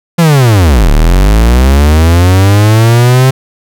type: linear two-way sweep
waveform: 45% pulse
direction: down then up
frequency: 174.61 to 35.27 to 132.7 Hz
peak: -3 dBFS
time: 0.18-3.31 s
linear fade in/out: 10 ms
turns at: 0.9 s
effects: none